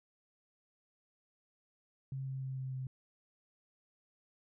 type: tone with pitch steps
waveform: sine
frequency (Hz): 134.1 / 133.17 / 132.25 / 131.34 / 130.43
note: C3 / C3 / C3 / C3 / C3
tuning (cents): +43 / +31 / +19 / +7 / -5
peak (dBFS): -37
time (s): 2.12-2.87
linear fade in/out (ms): 2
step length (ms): 150
effects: none